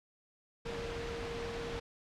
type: tone in noise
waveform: sine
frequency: 466.2 Hz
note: A#4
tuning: in tune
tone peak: -40 dBFS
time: 0.65-1.8 s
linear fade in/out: 10 ms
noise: pink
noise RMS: -41 dBFS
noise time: 0.65-1.8 s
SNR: -2 dB
effects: low-pass 4000 Hz 12 dB/octave

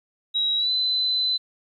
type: tone with pitch glide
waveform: sine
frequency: 3851 to 4026 Hz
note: B7 to B7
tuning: -44 to +33 cents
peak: -20 dBFS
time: 0.34-1.38 s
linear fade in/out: 20 ms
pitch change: +77 cents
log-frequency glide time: 0.57-0.71 s
effects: 10-bit

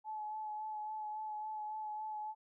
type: tone with vibrato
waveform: sine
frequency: 857 Hz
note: A5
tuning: 46 cents flat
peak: -39 dBFS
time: 0.04-2.35 s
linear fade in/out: 50 ms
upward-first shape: sine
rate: 3.6 Hz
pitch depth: 20 cents each way
effects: none

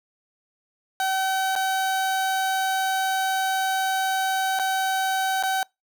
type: tone with dropouts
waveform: 30% pulse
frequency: 764 Hz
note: G5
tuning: 45 cents flat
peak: -19 dBFS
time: 1-5.63 s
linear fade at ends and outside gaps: 1 ms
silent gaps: 1.554-1.561 / 4.59-4.596 / 5.427-5.435 s
effects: noise-tail reverb RT60 0.2 s tail -25 dB re dry

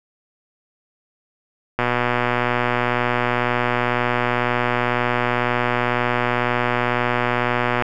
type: click train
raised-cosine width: 0.5 ms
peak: -4 dBFS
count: 737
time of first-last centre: 1.79-7.823 s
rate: 122 Hz
effects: none

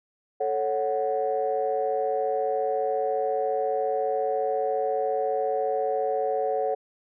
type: chord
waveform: sine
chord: F# minor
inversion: first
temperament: equal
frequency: 440 / 554.4 / 740 Hz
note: A4 / C#5 / F#5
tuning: 0 / 0 / 0 cents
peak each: -27 dBFS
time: 0.4-6.75 s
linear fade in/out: 10 ms
effects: tanh soft clip ceiling -15 dBFS

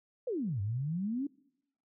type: exponential two-way sweep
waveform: sine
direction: down then up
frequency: 536 to 95.7 to 294 Hz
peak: -31 dBFS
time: 0.27-1.27 s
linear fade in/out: 5 ms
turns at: 0.61 s
effects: noise-tail reverb RT60 0.8 s tail -24 dB re dry

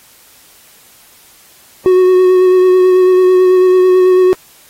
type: tone with vibrato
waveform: triangle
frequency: 368.5 Hz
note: F#4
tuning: 7 cents flat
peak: -3 dBFS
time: 1.86-4.33 s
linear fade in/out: 0 ms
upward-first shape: sine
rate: 9.1 Hz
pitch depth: 17 cents each way
effects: white hiss -44 dBFS RMS until 4.69 s + AAC 48 kbps

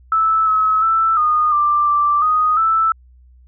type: tone with pitch steps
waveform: sine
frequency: 1312 / 1286 / 1325 / 1228 / 1182 / 1174 / 1246 / 1320 Hz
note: E6 / E6 / E6 / D#6 / D6 / D6 / D#6 / E6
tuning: -9 / -43 / +9 / -23 / +11 / -1 / +2 / +2 cents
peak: -12 dBFS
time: 0.12-2.92 s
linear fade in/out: 2 ms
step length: 350 ms
effects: added 62 Hz sine -44 dBFS peak until 3.47 s

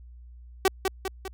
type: tone with echo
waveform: sawtooth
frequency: 381.6 Hz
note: G4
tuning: 47 cents flat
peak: -14 dBFS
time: 0.65-0.68 s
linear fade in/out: 2 ms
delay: 200 ms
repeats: 3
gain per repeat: -5 dB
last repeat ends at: 1.28 s
effects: added 60 Hz sine -44 dBFS peak until 1.33 s

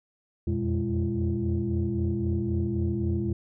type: tone cluster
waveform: sine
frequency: 84.1 / 87.9 / 120.2 / 204.7 / 339.8 Hz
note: E2 / F2 / B2 / G#3 / F4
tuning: +35 / +12 / -46 / -25 / -47 cents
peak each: -30 dBFS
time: 0.47-3.33 s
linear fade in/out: 5 ms
effects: tanh soft clip ceiling -17 dBFS

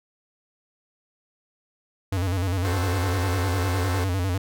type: tone with vibrato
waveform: square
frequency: 92.5 Hz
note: F#2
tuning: in tune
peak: -23 dBFS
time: 2.12-4.38 s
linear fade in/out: 5 ms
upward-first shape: square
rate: 9.9 Hz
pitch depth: 83 cents each way
type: chord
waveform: 15% pulse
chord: F# diminished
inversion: none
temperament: equal with one note detuned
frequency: 370 / 438.7 / 523.3 Hz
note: F#4 / A4 / C5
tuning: 0 / -5 / 0 cents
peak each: -28 dBFS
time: 2.65-4.04 s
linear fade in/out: 0 ms
effects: none

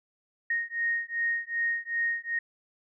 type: beating tone pair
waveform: sine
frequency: 1860 / 1862.6 Hz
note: A#6 / A#6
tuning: -4 / -2 cents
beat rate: 2.6 Hz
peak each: -30 dBFS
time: 0.5-2.39 s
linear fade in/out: 5 ms
effects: none

